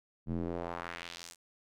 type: tone with band-pass filter sweep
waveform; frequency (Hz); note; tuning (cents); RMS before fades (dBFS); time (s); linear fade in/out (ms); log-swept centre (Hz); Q
square; 42.81; F1; -34; -39; 0.26-1.36; 50; 170 to 8700; 1.4
effects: none